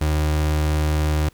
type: tone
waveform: 35% pulse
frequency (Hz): 76.4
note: D#2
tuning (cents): -31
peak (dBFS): -16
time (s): 0.01-1.29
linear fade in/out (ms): 5
effects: pink hiss -56 dBFS RMS until 1.33 s